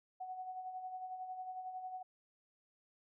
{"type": "tone with tremolo", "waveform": "sine", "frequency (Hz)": 743, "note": "F#5", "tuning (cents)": 7, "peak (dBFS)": -40, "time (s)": [0.2, 2.03], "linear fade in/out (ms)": 10, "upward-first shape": "sine", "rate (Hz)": 11, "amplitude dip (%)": 50, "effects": []}